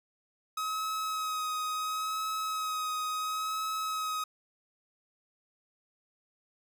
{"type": "tone with vibrato", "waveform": "45% pulse", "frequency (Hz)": 1270, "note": "D#6", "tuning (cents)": 35, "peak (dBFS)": -31, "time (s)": [0.57, 4.24], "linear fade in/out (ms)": 5, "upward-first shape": "sine", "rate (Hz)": 0.72, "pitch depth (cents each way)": 20, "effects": []}